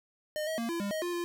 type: tone with pitch steps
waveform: square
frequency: 610 / 638 / 231.6 / 338.6 / 201.6 / 628 / 351.1 / 346.5 Hz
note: D#5 / D#5 / A#3 / E4 / G3 / D#5 / F4 / F4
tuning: -34 / +43 / -11 / +46 / +49 / +16 / +9 / -14 cents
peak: -32 dBFS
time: 0.36-1.24 s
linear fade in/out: 0 ms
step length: 110 ms
effects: none